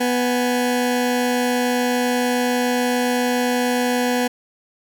20% pulse tone pair together, 246.9 / 830.6 Hz, B3 / G#5, 0 / 0 cents, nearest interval octave + major sixth, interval 2100 cents, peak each -13 / -23 dBFS, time 0-4.28 s, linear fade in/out 10 ms, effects none

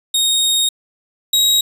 sawtooth tone pair in turn, 3729 / 3812 Hz, A#7 / A#7, 0 / +38 cents, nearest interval unison, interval 38 cents, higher second, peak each -10 / -8 dBFS, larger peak second, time 0.14-0.69 / 1.33-1.61 s, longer first, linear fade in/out 5 ms, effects resampled to 32000 Hz + 8-bit

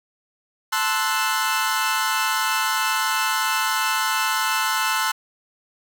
sawtooth chord, F# half-diminished seventh, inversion first, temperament equal, 880 / 1046.5 / 1318.5 / 1480 Hz, A5 / C6 / E6 / F#6, 0 / 0 / 0 / 0 cents, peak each -22 dBFS, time 0.72-5.12 s, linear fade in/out 10 ms, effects none

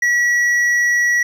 sine tone with hard clipping, 1931 Hz, B6, 39 cents flat, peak -14 dBFS, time 0.02-1.23 s, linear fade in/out 5 ms, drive 5 dB, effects none

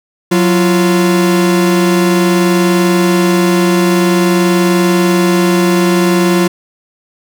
45% pulse tone pair together, 182.3 / 344.1 Hz, F#3 / F4, -25 / -26 cents, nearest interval major seventh, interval 1099 cents, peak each -11 dBFS, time 0.31-6.48 s, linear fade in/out 10 ms, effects none

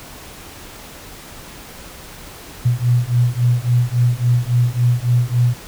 sine beating tone pair, 120 / 123.6 Hz, B2 / B2, -49 / +2 cents, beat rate 3.6 Hz, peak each -16 dBFS, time 2.65-5.54 s, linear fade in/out 10 ms, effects pink hiss -37 dBFS RMS until 5.67 s

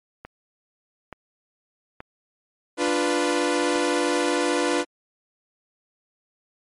click train, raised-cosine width 0.5 ms, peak -21 dBFS, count 5, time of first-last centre 0.25-3.759 s, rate 1.14 Hz
sawtooth chord, B diminished, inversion first, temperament equal, 293.7 / 349.2 / 493.9 Hz, D4 / F4 / B4, 0 / 0 / 0 cents, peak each -21 dBFS, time 2.77-4.85 s, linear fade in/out 50 ms
effects MP3 48 kbps

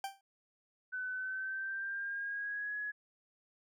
40% pulse tone with exponential decay, 784 Hz, G5, in tune, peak -33 dBFS, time 0.04-0.21 s, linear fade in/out 2 ms, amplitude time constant 36 ms
sine tone with pitch glide, 1508 to 1682.9 Hz, F#6 to G#6, +32 to +22 cents, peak -36 dBFS, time 0.92-2.92 s, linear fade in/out 20 ms, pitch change +190 cents, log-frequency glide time 1.12-2.77 s
effects none

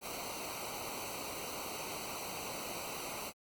pink noise with comb filter, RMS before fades -42 dBFS, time 0.01-3.33 s, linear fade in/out 50 ms, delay 0.58 ms, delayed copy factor -0.9, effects Opus 48 kbps

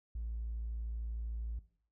triangle tone, 56.5 Hz, A1, 47 cents sharp, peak -33 dBFS, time 0.15-1.59 s, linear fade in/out 5 ms, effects noise-tail reverb RT60 0.5 s tail -18 dB re dry + tanh soft clip ceiling -34 dBFS

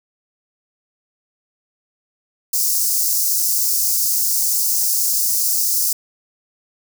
white high-pass noise, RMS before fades -18 dBFS, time 2.53-5.93 s, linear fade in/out 5 ms, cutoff 4900 Hz, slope 48 dB/octave, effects none

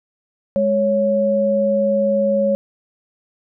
sine tone pair together, 207.7 / 554.5 Hz, G#3 / C#5, 0 / 0 cents, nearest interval octave + perfect fourth, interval 1700 cents, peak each -20 / -15 dBFS, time 0.56-2.55 s, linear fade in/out 0 ms, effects none

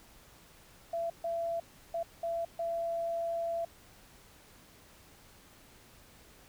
sine tone bursts at uneven times, 673 Hz, E5, 36 cents sharp, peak -31 dBFS, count 5, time 0.93-1.1 / 1.24-1.6 / 1.94-2.03 / 2.23-2.45 / 2.59-3.65 s, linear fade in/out 5 ms, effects pink hiss -58 dBFS RMS until 6.48 s

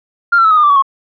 sine tone with pitch steps, 1396.9 / 1348.5 / 1301.8 / 1256.8 / 1213.3 / 1171.3 / 1130.7 / 1091.6 Hz, F6 / E6 / E6 / D#6 / D#6 / D6 / C#6 / C#6, 0 / +39 / -22 / +17 / -44 / -5 / +34 / -27 cents, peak -5 dBFS, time 0.32-0.824 s, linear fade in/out 10 ms, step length 63 ms, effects tanh soft clip ceiling -2 dBFS

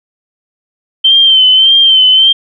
sine tone with vibrato, 3110 Hz, G7, 14 cents flat, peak -3 dBFS, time 1.04-2.33 s, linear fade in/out 10 ms, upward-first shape sine, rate 1.7 Hz, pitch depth 47 cents each way, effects none

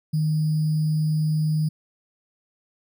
sine tone with sample-and-hold, 154.8 Hz, D#3, 9 cents flat, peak -19 dBFS, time 0.13-1.69 s, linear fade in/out 10 ms, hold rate 4900 Hz, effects none

